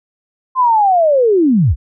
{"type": "linear sweep", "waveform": "sine", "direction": "down", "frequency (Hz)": [1051, 46.25], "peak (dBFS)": -8, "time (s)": [0.55, 1.76], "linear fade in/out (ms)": 50, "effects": []}